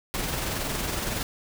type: noise with amplitude modulation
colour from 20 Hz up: pink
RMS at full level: -28 dBFS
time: 0.14-1.23 s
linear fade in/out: 0 ms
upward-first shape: sine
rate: 21.6 Hz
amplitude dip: 35%
effects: none